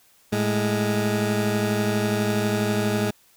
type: tone pair together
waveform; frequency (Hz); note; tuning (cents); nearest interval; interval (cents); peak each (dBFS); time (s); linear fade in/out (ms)
20% pulse; 110 / 207.8; A2 / G#3; 0 / +1; major seventh; 1101; -20 / -18; 0.32-3.11; 10
effects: white hiss -58 dBFS RMS until 3.36 s